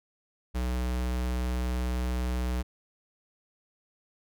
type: tone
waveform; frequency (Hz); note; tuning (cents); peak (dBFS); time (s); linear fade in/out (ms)
square; 61.9; B1; +5; -28; 0.54-2.63; 20
effects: none